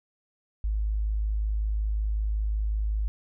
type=tone; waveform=sine; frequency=52.7 Hz; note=G#1; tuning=26 cents sharp; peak=-24 dBFS; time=0.64-3.08 s; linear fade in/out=0 ms; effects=none